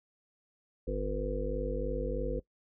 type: harmonic tone with a mistuned harmonic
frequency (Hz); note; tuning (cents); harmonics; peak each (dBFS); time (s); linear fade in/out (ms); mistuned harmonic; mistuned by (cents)
51.3; G#1; -21; 1 / 3 / 5 / 7 / 9 / 10; -34 / -42 / -41 / -41 / -37 / -37; 0.87-2.4; 10; 10; -28
effects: noise-tail reverb RT60 0.1 s tail -19 dB re dry